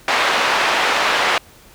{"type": "band-pass noise", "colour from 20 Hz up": "pink", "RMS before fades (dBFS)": -17, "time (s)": [0.08, 1.38], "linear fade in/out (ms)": 2, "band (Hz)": [720, 3100], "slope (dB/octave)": 12, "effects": ["pink hiss -46 dBFS RMS until 1.74 s"]}